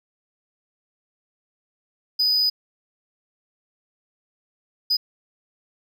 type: tone bursts at uneven times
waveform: triangle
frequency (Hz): 4978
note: D#8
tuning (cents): 0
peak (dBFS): -16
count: 2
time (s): 2.19-2.5 / 4.9-4.97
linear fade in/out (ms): 10
effects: none

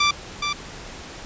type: tone with echo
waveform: 15% pulse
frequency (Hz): 1174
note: D6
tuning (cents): -1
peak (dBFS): -10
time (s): 0-0.11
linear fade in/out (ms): 5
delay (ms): 420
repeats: 1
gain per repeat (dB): -6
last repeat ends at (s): 0.53
effects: pink hiss -38 dBFS RMS until 1.25 s + resampled to 16000 Hz

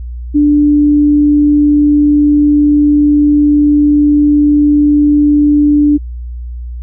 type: tone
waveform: sine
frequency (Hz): 293.7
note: D4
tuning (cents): 0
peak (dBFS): -5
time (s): 0.34-5.98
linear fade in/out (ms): 20
effects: added 60 Hz sine -20 dBFS peak until 6.82 s

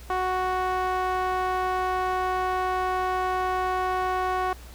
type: tone with band-pass filter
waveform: sawtooth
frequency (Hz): 370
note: F#4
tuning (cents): 0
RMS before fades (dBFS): -26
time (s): 0.1-4.53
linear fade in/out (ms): 2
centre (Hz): 960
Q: 1.9
effects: added 60 Hz sine -41 dBFS peak until 4.74 s + pink hiss -49 dBFS RMS until 4.74 s

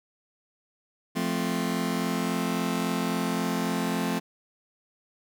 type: chord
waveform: sawtooth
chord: F major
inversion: none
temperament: just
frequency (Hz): 174.61 / 218.3 / 261.9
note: F3 / A3 / C4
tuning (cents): 0 / -13 / +2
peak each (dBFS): -26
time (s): 1.15-4.2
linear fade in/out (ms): 20
effects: none

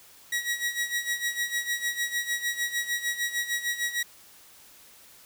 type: tone with tremolo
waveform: sawtooth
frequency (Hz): 1913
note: A#6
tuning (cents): +44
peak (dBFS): -21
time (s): 0.32-4.03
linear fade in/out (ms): 5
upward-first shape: sine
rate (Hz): 6.6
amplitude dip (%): 75
effects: white hiss -53 dBFS RMS until 5.25 s

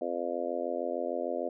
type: harmonic tone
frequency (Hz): 86.6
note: F2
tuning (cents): -14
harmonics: 3 / 4 / 5 / 6 / 7 / 8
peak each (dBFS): -40 / -38 / -39 / -36 / -35 / -39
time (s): 0.01-1.49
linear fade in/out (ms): 5
effects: none

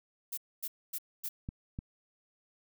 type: noise bursts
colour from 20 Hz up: violet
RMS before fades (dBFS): -37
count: 4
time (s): 0.32-1.29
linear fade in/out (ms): 10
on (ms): 55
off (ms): 250
type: clicks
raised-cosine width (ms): 5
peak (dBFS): -25 / -25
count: 2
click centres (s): 1.489 / 1.789
effects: none

